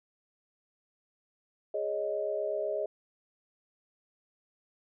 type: chord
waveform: sine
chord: Ab suspended fourth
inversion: none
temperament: equal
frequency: 415.3 / 554.4 / 622.3 Hz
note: Ab4 / Db5 / Eb5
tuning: 0 / 0 / 0 cents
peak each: -35 / -36 / -32 dBFS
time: 1.74-2.86 s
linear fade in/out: 5 ms
effects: none